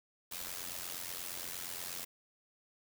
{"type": "noise with amplitude modulation", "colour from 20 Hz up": "white", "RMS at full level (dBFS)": -39, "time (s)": [0.31, 2.05], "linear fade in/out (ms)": 10, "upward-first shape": "sine", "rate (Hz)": 88.5, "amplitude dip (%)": 75, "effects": []}